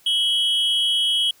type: tone pair together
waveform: triangle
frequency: 2982 / 3266 Hz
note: F#7 / G#7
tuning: +13 / -30 cents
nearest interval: major second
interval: 157 cents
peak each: -20 / -18 dBFS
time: 0.06-1.31 s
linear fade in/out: 5 ms
effects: white hiss -55 dBFS RMS until 1.4 s